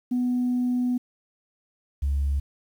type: tone pair in turn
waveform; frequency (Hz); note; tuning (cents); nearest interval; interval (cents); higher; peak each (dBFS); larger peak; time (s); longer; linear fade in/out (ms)
sine; 247.6 / 70.11; B3 / C#2; +5 / +20; octave + minor seventh; 2185; first; -20; neither; 0.11-0.98 / 2.02-2.4; first; 10
effects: tanh soft clip ceiling -18 dBFS + 9-bit